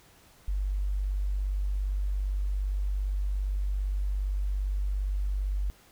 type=tone; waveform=sine; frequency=48.74 Hz; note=G1; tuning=9 cents flat; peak=-26 dBFS; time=0.48-5.7 s; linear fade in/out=0 ms; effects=pink hiss -58 dBFS RMS until 5.91 s